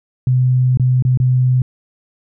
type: tone with dropouts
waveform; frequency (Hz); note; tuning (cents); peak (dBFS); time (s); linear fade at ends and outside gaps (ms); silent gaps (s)
sine; 127.2; C3; -48; -10; 0.27-1.62; 2; 0.773-0.797 / 1.024-1.05 / 1.174-1.2
effects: none